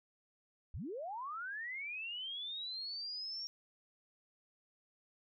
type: linear sweep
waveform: sine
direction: up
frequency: 45.89 to 5580 Hz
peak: -40 dBFS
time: 0.74-3.47 s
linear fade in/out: 0 ms
effects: none